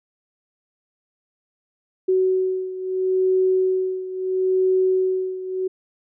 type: beating tone pair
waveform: sine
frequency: 373.9 / 374.65 Hz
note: F#4 / F#4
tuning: +18 / +22 cents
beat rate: 0.75 Hz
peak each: -19 / -23 dBFS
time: 2.08-5.68 s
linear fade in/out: 10 ms
effects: none